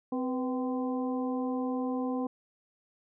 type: harmonic tone with a mistuned harmonic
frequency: 257.5 Hz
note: C4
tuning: 28 cents flat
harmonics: 1 / 2 / 3 / 4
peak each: -30 / -36 / -40 / -42 dBFS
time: 0.12-2.27 s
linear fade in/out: 5 ms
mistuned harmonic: 2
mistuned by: -66 cents
effects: none